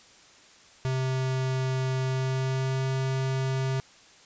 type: tone with pitch glide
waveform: square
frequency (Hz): 130.81 to 132.41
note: C3 to C3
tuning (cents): 0 to +21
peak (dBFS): -26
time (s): 0.85-3.8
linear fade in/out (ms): 0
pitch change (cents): +21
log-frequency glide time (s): 2.03-2.87
effects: white hiss -54 dBFS RMS until 4.25 s + resampled to 16000 Hz